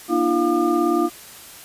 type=tone cluster; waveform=sine; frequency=241.4 / 303.1 / 341.2 / 705 / 1206 Hz; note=B3 / D#4 / F4 / F5 / D6; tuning=-39 / -45 / -40 / +16 / +46 cents; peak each=-26 / -22 / -19 / -25 / -25 dBFS; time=0.08-1.1 s; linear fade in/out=50 ms; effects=white hiss -41 dBFS RMS until 1.64 s + resampled to 32000 Hz